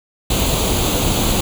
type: noise with comb filter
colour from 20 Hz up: pink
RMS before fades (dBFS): -17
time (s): 0.3-1.41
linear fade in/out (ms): 5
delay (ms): 0.28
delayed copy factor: +0.65
effects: none